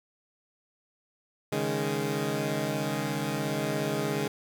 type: chord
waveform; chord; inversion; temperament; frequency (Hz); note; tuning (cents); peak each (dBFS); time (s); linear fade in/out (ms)
15% pulse; C# suspended second; none; equal; 138.59 / 155.56 / 207.7; C#3 / D#3 / G#3; 0 / 0 / 0; -26; 1.52-4.28; 5
effects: none